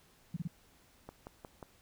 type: tone bursts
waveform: sine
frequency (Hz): 167.7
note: E3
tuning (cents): +30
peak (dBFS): -33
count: 3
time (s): 0.34-0.476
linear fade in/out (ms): 5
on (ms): 26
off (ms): 29
type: click train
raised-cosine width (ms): 1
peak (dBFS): -31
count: 4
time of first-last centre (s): 1.09-1.628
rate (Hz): 5.58
effects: pink hiss -65 dBFS RMS until 1.81 s